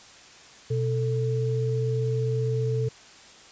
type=tone pair together; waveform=sine; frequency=124.14 / 442.4 Hz; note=B2 / A4; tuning=+9 / +9 cents; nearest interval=octave + minor seventh; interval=2200 cents; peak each=-24 / -28 dBFS; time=0.7-2.89 s; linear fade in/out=10 ms; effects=white hiss -49 dBFS RMS until 3.51 s + resampled to 16000 Hz